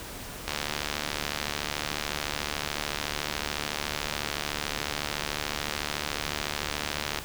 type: click train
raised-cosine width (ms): 0.2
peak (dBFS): -11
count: 496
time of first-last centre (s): 0.48-7.187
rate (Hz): 73.8
effects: pink hiss -40 dBFS RMS until 7.24 s